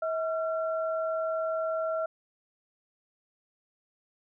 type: tone pair together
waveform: sine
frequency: 643.7 / 1364 Hz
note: E5 / F6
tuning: -41 / -41 cents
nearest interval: octave + minor second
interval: 1300 cents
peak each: -28 / -35 dBFS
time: 0.02-2.06 s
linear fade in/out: 5 ms
effects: none